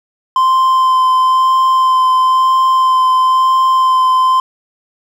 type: tone with vibrato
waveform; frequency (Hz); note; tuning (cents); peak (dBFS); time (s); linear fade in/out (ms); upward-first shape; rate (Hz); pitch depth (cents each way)
triangle; 1038; C6; -14; -6; 0.36-4.4; 2; sine; 1; 11
effects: none